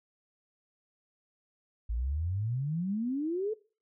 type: exponential sweep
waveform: sine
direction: up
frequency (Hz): 53.1 to 449.7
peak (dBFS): -29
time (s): 1.89-3.54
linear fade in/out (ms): 10
effects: noise-tail reverb RT60 0.4 s tail -22 dB re dry